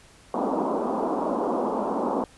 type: band-pass noise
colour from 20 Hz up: pink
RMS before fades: -26 dBFS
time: 0.34-2.24 s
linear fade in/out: 2 ms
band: 210 to 1100 Hz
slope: 48 dB/octave
effects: pink hiss -53 dBFS RMS until 2.37 s + resampled to 24000 Hz